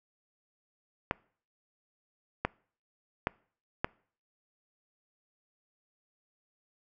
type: clicks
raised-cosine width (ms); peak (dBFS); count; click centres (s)
0.5; -12; 4; 1.111 / 2.45 / 3.271 / 3.845
effects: noise-tail reverb RT60 0.5 s tail -25 dB re dry